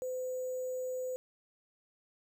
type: tone with sample-and-hold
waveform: sine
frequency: 510 Hz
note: C5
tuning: 44 cents flat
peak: -34 dBFS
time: 0.02-1.16 s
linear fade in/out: 0 ms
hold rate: 7350 Hz
effects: none